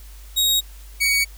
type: tone pair in turn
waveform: sawtooth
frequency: 3779 / 2247 Hz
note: A#7 / C#7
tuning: +23 / +23 cents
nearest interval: major sixth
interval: 900 cents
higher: first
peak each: -13 dBFS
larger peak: neither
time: 0.36-0.61 / 1-1.25 s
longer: neither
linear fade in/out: 20 ms
effects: added 50 Hz sine -38 dBFS peak until 1.37 s + white hiss -49 dBFS RMS until 1.37 s